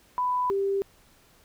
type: tone pair in turn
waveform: sine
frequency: 995 / 394.1 Hz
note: B5 / G4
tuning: +13 / +9 cents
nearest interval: octave + major third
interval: 1604 cents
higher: first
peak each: -23 dBFS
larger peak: neither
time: 0.18-0.5 / 0.5-0.82 s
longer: neither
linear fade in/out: 0 ms
effects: pink hiss -59 dBFS RMS until 1.44 s